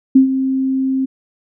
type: tone with ADSR envelope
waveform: sine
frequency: 264.8 Hz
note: C4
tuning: 21 cents sharp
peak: -3 dBFS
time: 0.15-1.06 s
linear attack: 9 ms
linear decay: 110 ms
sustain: -11 dB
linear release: 16 ms
effects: none